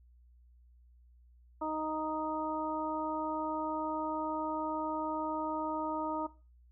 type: harmonic tone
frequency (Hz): 311.1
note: D#4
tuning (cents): 0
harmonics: 1 / 2 / 3 / 4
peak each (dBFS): -38 / -39 / -36 / -41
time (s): 1.61-6.27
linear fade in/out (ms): 10
effects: noise-tail reverb RT60 0.3 s tail -17 dB re dry + added 60 Hz sine -58 dBFS peak until 6.71 s